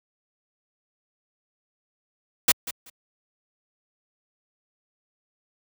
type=noise with echo; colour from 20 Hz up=white; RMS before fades=-17 dBFS; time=2.48-2.52 s; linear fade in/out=5 ms; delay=190 ms; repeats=2; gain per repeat=-15 dB; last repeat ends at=2.9 s; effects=high-pass 80 Hz 12 dB/octave